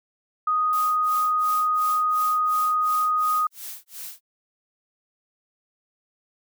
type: tone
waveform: sine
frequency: 1244.5 Hz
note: D#6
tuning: in tune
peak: -19 dBFS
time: 0.47-3.47 s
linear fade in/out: 5 ms
type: noise with tremolo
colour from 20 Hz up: blue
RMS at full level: -35 dBFS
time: 0.73-4.21 s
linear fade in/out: 0 ms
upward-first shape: sine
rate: 2.8 Hz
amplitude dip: 100%
effects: none